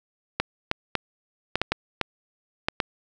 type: clicks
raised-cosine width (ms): 0.3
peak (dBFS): -6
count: 9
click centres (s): 0.4 / 0.714 / 0.953 / 1.556 / 1.616 / 1.72 / 2.013 / 2.685 / 2.802
effects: none